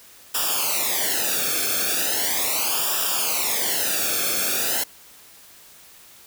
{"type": "noise with flanger", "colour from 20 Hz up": "white", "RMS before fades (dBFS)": -23, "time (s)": [0.34, 4.84], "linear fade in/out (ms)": 10, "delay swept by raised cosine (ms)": [0.47, 1.03], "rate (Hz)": 0.38, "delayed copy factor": -1, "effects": ["white hiss -48 dBFS RMS until 6.26 s"]}